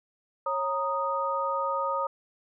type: tone cluster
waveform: sine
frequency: 548 / 933 / 1242 Hz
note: C#5 / A#5 / D#6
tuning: -20 / +1 / -3 cents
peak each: -31 / -31 / -29 dBFS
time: 0.46-2.07 s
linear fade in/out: 5 ms
effects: none

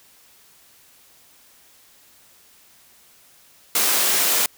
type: high-pass noise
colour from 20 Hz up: white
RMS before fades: -19 dBFS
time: 3.75-4.46 s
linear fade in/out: 2 ms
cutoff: 250 Hz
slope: 12 dB/octave
effects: white hiss -53 dBFS RMS until 4.57 s

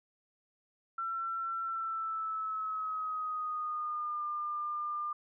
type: tone with pitch glide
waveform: sine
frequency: 1348 to 1200.9 Hz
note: E6 to D6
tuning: +38 to +38 cents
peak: -33 dBFS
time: 0.98-5.13 s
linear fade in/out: 5 ms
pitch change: -200 cents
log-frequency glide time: 1.64-4.24 s
effects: none

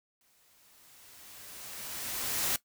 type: noise with exponential growth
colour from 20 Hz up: white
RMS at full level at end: -29 dBFS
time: 0.21-2.56 s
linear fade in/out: 1 ms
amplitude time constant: 510 ms
effects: noise-tail reverb RT60 0.1 s tail -17 dB re dry

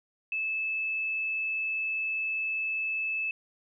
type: tone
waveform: sine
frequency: 2615 Hz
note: E7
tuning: 15 cents flat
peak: -28 dBFS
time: 0.32-3.31 s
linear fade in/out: 2 ms
effects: none

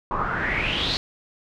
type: noise with low-pass filter sweep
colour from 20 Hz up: pink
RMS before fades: -25 dBFS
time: 0.11-0.97 s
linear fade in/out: 0 ms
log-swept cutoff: 1000 to 4400 Hz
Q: 7.4
effects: none

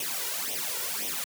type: noise with flanger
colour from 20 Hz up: white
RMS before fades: -32 dBFS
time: 0-1.24 s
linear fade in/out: 2 ms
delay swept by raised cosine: 0.33 to 2.13 ms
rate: 1.9 Hz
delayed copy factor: +0.8
effects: high-pass 200 Hz 12 dB/octave

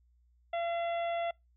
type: harmonic tone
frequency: 681 Hz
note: F5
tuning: 44 cents flat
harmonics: 1 / 2 / 3 / 4 / 5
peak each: -31 / -45 / -43 / -49 / -49 dBFS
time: 0.53-1.31 s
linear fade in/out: 5 ms
effects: noise-tail reverb RT60 0.2 s tail -26 dB re dry + added 60 Hz sine -64 dBFS peak until 1.56 s

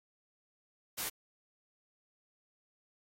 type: noise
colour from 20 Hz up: white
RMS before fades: -37 dBFS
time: 0.97-1.1 s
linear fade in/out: 20 ms
effects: AAC 48 kbps

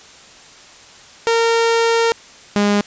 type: tone pair in turn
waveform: sawtooth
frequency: 459.9 / 204.9 Hz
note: A#4 / G#3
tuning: -23 / -23 cents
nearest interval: octave + major second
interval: 1400 cents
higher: first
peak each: -9 dBFS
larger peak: neither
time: 1.27-2.12 / 2.56-2.81 s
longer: first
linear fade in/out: 0 ms
effects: white hiss -42 dBFS RMS until 2.86 s + resampled to 16000 Hz

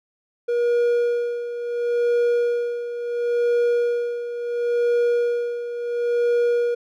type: tone with tremolo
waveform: triangle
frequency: 477.7 Hz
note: A#4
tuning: 42 cents sharp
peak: -14 dBFS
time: 0.48-6.75 s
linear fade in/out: 10 ms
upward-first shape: sine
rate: 0.72 Hz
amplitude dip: 70%
effects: none

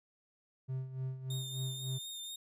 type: tone with tremolo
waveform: triangle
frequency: 130.81 Hz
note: C3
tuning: in tune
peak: -32 dBFS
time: 0.68-1.99 s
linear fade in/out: 20 ms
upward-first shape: sine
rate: 3.4 Hz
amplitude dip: 70%
type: tone with vibrato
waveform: sawtooth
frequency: 3655 Hz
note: A#7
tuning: 35 cents flat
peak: -39 dBFS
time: 1.3-2.36 s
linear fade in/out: 5 ms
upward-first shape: triangle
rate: 4.1 Hz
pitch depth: 29 cents each way
effects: none

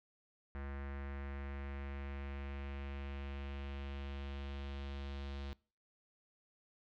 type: tone with low-pass filter sweep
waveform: square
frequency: 69.5 Hz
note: C#2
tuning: 5 cents sharp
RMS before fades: -44 dBFS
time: 0.55-5.53 s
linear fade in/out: 0 ms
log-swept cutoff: 1800 to 3800 Hz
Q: 2.2
effects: noise-tail reverb RT60 0.4 s tail -23 dB re dry

